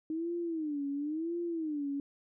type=tone with vibrato; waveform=sine; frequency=311.1 Hz; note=D#4; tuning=in tune; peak=-32 dBFS; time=0.1-2 s; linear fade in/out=2 ms; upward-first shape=sine; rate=0.96 Hz; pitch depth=180 cents each way; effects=none